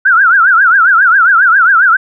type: tone with vibrato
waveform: sine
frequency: 1461 Hz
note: F#6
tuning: 22 cents flat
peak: -4 dBFS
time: 0.05-1.97 s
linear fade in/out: 10 ms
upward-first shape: triangle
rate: 7.4 Hz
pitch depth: 220 cents each way
effects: none